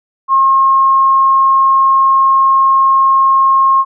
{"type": "tone", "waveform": "sine", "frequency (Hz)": 1075, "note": "C6", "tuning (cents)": 47, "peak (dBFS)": -6, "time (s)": [0.28, 3.85], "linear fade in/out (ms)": 50, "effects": []}